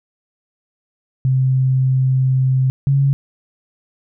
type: tone pair in turn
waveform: sine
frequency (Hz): 130.81 / 138.2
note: C3 / C#3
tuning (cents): 0 / -5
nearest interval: minor second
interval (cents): 95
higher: second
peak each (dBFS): -12 / -11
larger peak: second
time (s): 1.25-2.7 / 2.87-3.13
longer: first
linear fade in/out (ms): 0
effects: none